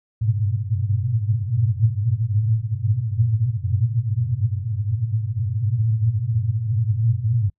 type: band-pass noise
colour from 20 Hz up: pink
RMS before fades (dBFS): -21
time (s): 0.21-7.5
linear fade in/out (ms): 10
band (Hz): 100 to 120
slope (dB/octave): 96
effects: noise-tail reverb RT60 0.1 s tail -26 dB re dry